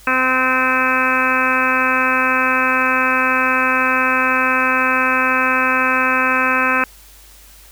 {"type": "harmonic tone", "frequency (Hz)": 258, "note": "C4", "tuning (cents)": -24, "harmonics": [1, 2, 3, 4, 5, 6, 7, 8, 9, 10], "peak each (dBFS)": [-24, -25, -29, -21, -20, -19, -25, -30, -25, -21], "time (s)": [0.07, 6.84], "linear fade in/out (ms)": 2, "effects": ["added 50 Hz sine -45 dBFS peak until 7.71 s", "white hiss -45 dBFS RMS until 7.71 s"]}